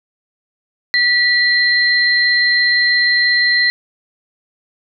sine tone pair together, 1951 / 4134 Hz, B6 / C8, -22 / -22 cents, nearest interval octave + minor second, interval 1300 cents, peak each -12 / -16 dBFS, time 0.94-3.7 s, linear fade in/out 0 ms, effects none

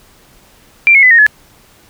sine tone with pitch steps, 2362 / 2179 / 2009 / 1853.2 / 1709.2 Hz, D7 / C#7 / B6 / A#6 / G#6, +9 / -30 / +29 / -11 / +49 cents, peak -3 dBFS, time 0.87-1.265 s, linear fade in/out 0 ms, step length 79 ms, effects pink hiss -46 dBFS RMS until 1.89 s

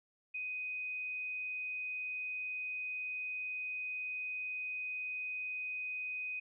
sine tone, 2501 Hz, D#7, 8 cents sharp, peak -37 dBFS, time 0.34-6.4 s, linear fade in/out 10 ms, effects none

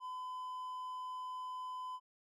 triangle tone, 1012 Hz, B5, 42 cents sharp, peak -39 dBFS, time 0-2 s, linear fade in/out 50 ms, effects none

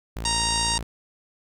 sawtooth tone, 56.3 Hz, A1, 40 cents sharp, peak -26 dBFS, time 0.16-0.83 s, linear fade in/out 5 ms
harmonic tone, 932.3 Hz, A#5, in tune, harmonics 1 / 2 / 3 / 4 / 5 / 6 / 7 / 8 / 9 / 10, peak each -28 / -35 / -32 / -30 / -29 / -31 / -33 / -38 / -30 / -36 dBFS, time 0.25-0.78 s, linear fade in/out 2 ms
effects none

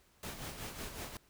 pink noise with tremolo, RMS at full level -42 dBFS, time 0.23-1.17 s, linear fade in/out 2 ms, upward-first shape sine, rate 5.4 Hz, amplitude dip 55%, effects pink hiss -68 dBFS RMS until 1.29 s

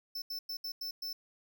square tone bursts at uneven times, 5300 Hz, E8, 9 cents sharp, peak -37 dBFS, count 6, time 0.15-0.22 / 0.3-0.39 / 0.49-0.57 / 0.64-0.72 / 0.81-0.91 / 1.02-1.13 s, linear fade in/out 5 ms, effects none

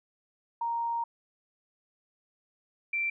sine tone pair in turn, 932.3 / 2349 Hz, A#5 / D7, 0 / 0 cents, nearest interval octave + major third, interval 1600 cents, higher second, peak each -28 / -27 dBFS, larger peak second, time 0.61-1.04 / 2.93-3.1 s, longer first, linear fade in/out 5 ms, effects none

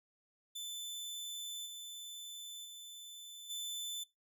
sawtooth tone with level steps, 3519 Hz, A7, in tune, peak -38 / -42 / -45 / -36 dBFS, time 0.55-4.04 s, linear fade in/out 10 ms, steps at 1.65 / 2.64 / 3.49 s, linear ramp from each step 20 ms, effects noise-tail reverb RT60 0.2 s tail -20 dB re dry

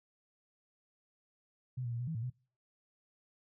sine tone with pitch steps, 127 / 119.2 / 117.6 / 123.2 / 161.5 / 112.9 / 125.6 Hz, B2 / A#2 / A#2 / B2 / E3 / A2 / B2, +49 / +39 / +16 / -4 / -35 / +45 / +30 cents, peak -35 dBFS, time 1.77-2.302 s, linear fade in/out 10 ms, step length 76 ms, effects noise-tail reverb RT60 0.4 s tail -24 dB re dry

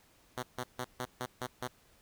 5% pulse tone bursts, 125.4 Hz, B2, 27 cents sharp, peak -24 dBFS, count 7, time 0.37-1.676 s, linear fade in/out 5 ms, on 58 ms, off 150 ms, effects pink hiss -65 dBFS RMS until 2.01 s

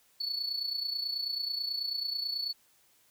sine tone with amplitude modulation, 4435 Hz, C#8, in tune, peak -26 dBFS, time 0.2-2.53 s, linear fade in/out 10 ms, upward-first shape sine, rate 29.2 Hz, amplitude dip 75%, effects tanh soft clip ceiling -28 dBFS + white hiss -66 dBFS RMS until 3.1 s

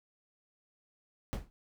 brown noise with exponential decay, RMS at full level -27 dBFS, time 1.33-1.5 s, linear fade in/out 0 ms, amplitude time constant 36 ms, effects none

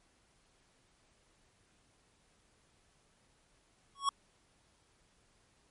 square tone with exponential growth, 1108.7 Hz, C#6, in tune, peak -25 dBFS, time 3.95-4.09 s, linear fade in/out 2 ms, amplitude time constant 30 ms, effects pink hiss -70 dBFS RMS until 5.7 s + MP3 48 kbps

